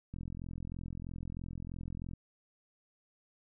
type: click train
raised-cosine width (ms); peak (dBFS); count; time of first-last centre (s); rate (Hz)
5; -30; 87; 0.14-2.135; 43.1
effects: none